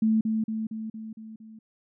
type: tone with echo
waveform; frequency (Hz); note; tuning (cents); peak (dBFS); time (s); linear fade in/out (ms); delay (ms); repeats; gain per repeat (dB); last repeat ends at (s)
sine; 220; A3; 0; -19; 0.02-0.21; 5; 230; 6; -4; 1.59
effects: none